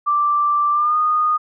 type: tone with pitch glide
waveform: sine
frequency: 1174.7 to 1231 Hz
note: D6 to D#6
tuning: 0 to -19 cents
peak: -14 dBFS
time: 0.06-1.38 s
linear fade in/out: 20 ms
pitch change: +81 cents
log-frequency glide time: 0.72-0.97 s
effects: none